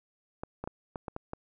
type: clicks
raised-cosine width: 1 ms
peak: -22 dBFS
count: 7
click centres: 0.435 / 0.64 / 0.675 / 0.958 / 1.082 / 1.164 / 1.334 s
effects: none